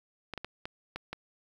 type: clicks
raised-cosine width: 0.3 ms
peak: -21 dBFS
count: 6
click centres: 0.337 / 0.377 / 0.446 / 0.655 / 0.96 / 1.13 s
effects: 9-bit